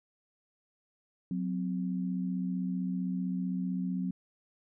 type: tone pair together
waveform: sine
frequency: 183.12 / 258.7 Hz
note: F#3 / C4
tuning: -18 / -19 cents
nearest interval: tritone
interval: 599 cents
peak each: -31 / -36 dBFS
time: 1.31-4.11 s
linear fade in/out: 2 ms
effects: none